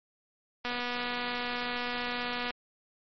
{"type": "click train", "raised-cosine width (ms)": 0.3, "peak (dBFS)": -18, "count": 454, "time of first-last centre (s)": [0.65, 2.507], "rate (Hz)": 244, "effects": ["MP3 32 kbps"]}